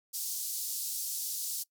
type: band-pass noise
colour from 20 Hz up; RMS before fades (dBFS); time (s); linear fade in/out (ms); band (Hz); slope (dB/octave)
white; -36; 0.13-1.64; 20; 4600 to 16000; 24
effects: noise-tail reverb RT60 0.1 s tail -22 dB re dry